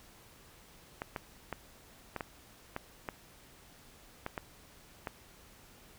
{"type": "clicks", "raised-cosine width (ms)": 0.5, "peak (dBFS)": -21, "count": 10, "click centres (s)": [1.019, 1.162, 1.527, 2.163, 2.208, 2.764, 3.088, 4.264, 4.378, 5.072], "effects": ["pink hiss -58 dBFS RMS until 5.98 s"]}